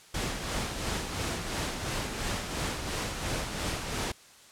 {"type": "noise with tremolo", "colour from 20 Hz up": "pink", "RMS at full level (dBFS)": -31, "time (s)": [0.14, 4.12], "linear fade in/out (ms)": 5, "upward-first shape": "sine", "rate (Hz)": 2.9, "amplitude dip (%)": 45, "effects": ["white hiss -54 dBFS RMS until 4.51 s", "low-pass 9000 Hz 12 dB/octave"]}